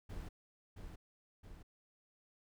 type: noise with echo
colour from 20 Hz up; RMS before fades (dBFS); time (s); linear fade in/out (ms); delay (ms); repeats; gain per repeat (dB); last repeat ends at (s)
brown; -45; 0.09-0.29; 10; 670; 2; -4; 1.63
effects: none